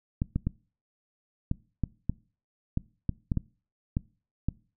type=clicks; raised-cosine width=5 ms; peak=-14 dBFS; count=12; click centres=0.219 / 0.36 / 0.47 / 1.514 / 1.837 / 2.096 / 2.774 / 3.093 / 3.318 / 3.373 / 3.969 / 4.486 s; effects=noise-tail reverb RT60 0.4 s tail -23 dB re dry